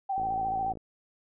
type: tone with vibrato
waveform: sine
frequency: 771 Hz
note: G5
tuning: 29 cents flat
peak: -27 dBFS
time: 0.09-0.73 s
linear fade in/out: 10 ms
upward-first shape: square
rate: 14 Hz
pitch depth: 32 cents each way
type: click train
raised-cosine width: 2 ms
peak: -29 dBFS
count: 34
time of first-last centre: 0.18-0.772 s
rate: 55.7 Hz
effects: none